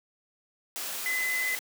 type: tone in noise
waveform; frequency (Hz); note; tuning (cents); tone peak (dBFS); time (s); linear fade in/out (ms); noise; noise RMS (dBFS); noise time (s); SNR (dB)
sine; 2023; B6; +41; -27; 1.06-1.55; 0; white; -35; 0.76-1.59; +5
effects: high-pass 300 Hz 12 dB/octave